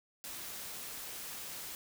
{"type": "noise", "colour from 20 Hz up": "white", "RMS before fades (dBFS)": -44, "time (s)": [0.24, 1.75], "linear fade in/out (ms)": 0, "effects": []}